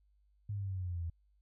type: exponential sweep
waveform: sine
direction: down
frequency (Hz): 104.4 to 82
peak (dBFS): -35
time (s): 0.49-1.1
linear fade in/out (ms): 5
effects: added 50 Hz sine -67 dBFS peak until 1.41 s